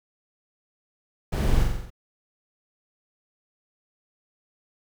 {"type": "noise with echo", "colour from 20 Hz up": "brown", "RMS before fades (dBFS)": -24, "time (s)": [1.32, 1.64], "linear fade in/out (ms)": 10, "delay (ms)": 44, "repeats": 6, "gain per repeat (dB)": -3, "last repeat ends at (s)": 1.904, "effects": []}